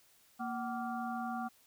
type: harmonic tone with a mistuned harmonic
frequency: 233.1 Hz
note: A#3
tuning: in tune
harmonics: 1 / 3 / 5 / 6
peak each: -39 / -39 / -44 / -46 dBFS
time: 0.39-1.49 s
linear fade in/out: 20 ms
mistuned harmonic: 3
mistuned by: +130 cents
effects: white hiss -66 dBFS RMS until 1.66 s